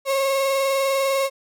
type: tone with vibrato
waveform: 35% pulse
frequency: 543 Hz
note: C#5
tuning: 36 cents flat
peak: -17 dBFS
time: 0.05-1.3 s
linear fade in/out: 50 ms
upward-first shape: sine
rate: 20 Hz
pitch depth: 31 cents each way
effects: none